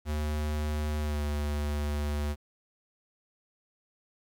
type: tone with pitch glide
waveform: square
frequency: 75.5 to 73.65 Hz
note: D2 to D2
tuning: +48 to +6 cents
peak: -29 dBFS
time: 0.05-2.36 s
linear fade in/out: 50 ms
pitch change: -42 cents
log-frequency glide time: 0.99-1.22 s
effects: 10-bit